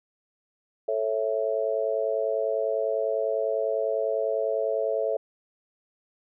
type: chord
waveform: sine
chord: A major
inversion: none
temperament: just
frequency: 440 / 550 / 660 Hz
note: A4 / C#5 / E5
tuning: 0 / -14 / +2 cents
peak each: -28 dBFS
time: 0.88-5.17 s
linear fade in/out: 5 ms
effects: none